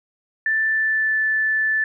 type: tone with pitch glide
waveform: sine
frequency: 1766 to 1751.8 Hz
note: A6 to A6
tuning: +6 to -8 cents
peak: -17 dBFS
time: 0.46-1.84 s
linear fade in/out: 2 ms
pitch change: -14 cents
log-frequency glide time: 0.67-1.18 s
effects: none